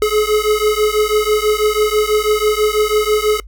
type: beating tone pair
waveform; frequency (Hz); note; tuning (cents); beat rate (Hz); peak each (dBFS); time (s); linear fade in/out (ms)
square; 422.3 / 428.4; G#4 / A4; +29 / -46; 6.1; -16; 0.02-3.4; 2
effects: noise-tail reverb RT60 0.1 s tail -23 dB re dry + added 50 Hz sine -33 dBFS peak until 3.47 s